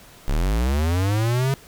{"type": "linear sweep", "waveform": "square", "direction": "up", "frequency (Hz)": [31.81, 138.59], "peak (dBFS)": -19, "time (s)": [0.28, 1.54], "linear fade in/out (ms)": 0, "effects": ["pink hiss -47 dBFS RMS until 1.67 s"]}